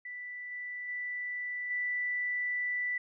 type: tone with level steps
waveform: sine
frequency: 1975.5 Hz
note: B6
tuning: in tune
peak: -39 / -37 / -34 / -30 dBFS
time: 0.05-2.98 s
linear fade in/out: 5 ms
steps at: 0.51 / 0.88 / 1.7 s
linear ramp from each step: 10 ms
effects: none